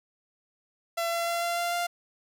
sawtooth tone with pitch steps, 675 / 679.3 / 683.6 / 688 / 692.4 / 696.8 Hz, E5 / F5 / F5 / F5 / F5 / F5, +41 / -48 / -37 / -26 / -15 / -4 cents, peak -23 dBFS, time 0.97-1.87 s, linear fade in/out 10 ms, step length 150 ms, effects none

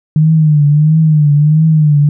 sine tone with vibrato, 152.4 Hz, D#3, 36 cents flat, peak -5 dBFS, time 0.16-2.09 s, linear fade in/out 2 ms, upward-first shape triangle, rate 1.5 Hz, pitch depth 95 cents each way, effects none

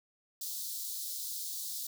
white high-pass noise, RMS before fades -39 dBFS, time 0.41-1.87 s, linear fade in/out 5 ms, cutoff 3700 Hz, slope 48 dB/octave, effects none

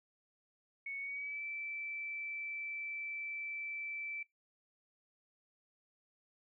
sine tone with pitch glide, 2217 to 2325 Hz, C#7 to D7, 0 to -18 cents, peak -39 dBFS, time 0.86-4.23 s, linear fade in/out 5 ms, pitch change +82 cents, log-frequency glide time 0.99-1.43 s, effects noise-tail reverb RT60 0.2 s tail -24 dB re dry

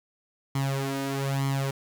sawtooth tone with flanger, 136.9 Hz, C#3, 21 cents flat, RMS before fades -28 dBFS, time 0.55-1.71 s, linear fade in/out 5 ms, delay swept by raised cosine 0.94 to 3.24 ms, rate 1.1 Hz, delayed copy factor +0.75, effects 9-bit

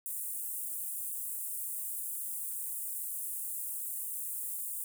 pink high-pass noise, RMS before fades -38 dBFS, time 0.06-4.84 s, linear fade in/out 0 ms, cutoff 8500 Hz, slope 48 dB/octave, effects none

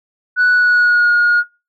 sine tone with pitch glide, 1480 to 1435.4 Hz, F#6 to F6, 0 to +47 cents, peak -7 dBFS, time 0.36-1.44 s, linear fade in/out 50 ms, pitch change -53 cents, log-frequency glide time 0.49-1.11 s, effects noise-tail reverb RT60 0.3 s tail -25 dB re dry + tanh soft clip ceiling -7 dBFS

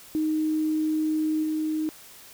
sine tone with level steps, 311.1 Hz, D#4, in tune, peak -22 / -24 dBFS, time 0.15-1.89 s, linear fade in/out 0 ms, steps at 1.43 s, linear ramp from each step 5 ms, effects white hiss -48 dBFS RMS until 2.33 s

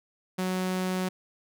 sawtooth tone, 185 Hz, F#3, in tune, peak -23 dBFS, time 0.38-1.09 s, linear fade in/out 10 ms, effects none

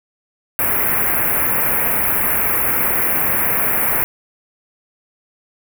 white band-stop noise, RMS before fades -17 dBFS, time 0.59-4.04 s, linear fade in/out 0 ms, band 2400 to 11000 Hz, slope 48 dB/octave, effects none

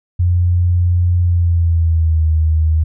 sine tone with pitch glide, 88.2 to 79.03 Hz, F2 to D#2, +18 to +28 cents, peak -10 dBFS, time 0.19-2.84 s, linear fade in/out 10 ms, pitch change -190 cents, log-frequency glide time 1.21-2.25 s, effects none

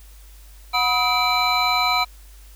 triangle tone cluster, 730 / 978 / 1268 / 2329 / 4028 Hz, F#5 / B5 / D#6 / D7 / B7, -24 / -17 / +32 / -15 / +33 cents, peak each -22 dBFS, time 0.73-2.05 s, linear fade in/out 20 ms, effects added 50 Hz sine -42 dBFS peak until 2.55 s + white hiss -52 dBFS RMS until 2.55 s

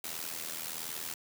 white noise with amplitude modulation, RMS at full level -36 dBFS, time 0.04-1.14 s, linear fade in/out 2 ms, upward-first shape sine, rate 81.3 Hz, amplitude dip 75%, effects high-pass 100 Hz 12 dB/octave

